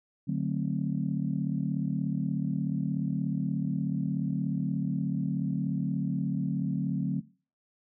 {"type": "chord", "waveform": "sine", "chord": "D dominant seventh", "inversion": "none", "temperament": "just", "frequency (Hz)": [146.83, 183.54, 220.2, 264.3], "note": ["D3", "F#3", "A3", "C4"], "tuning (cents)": [0, -14, 2, 18], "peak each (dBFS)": [-31, -30, -35, -34], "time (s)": [0.27, 7.21], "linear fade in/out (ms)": 20, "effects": ["noise-tail reverb RT60 0.4 s tail -21 dB re dry", "tanh soft clip ceiling -16 dBFS"]}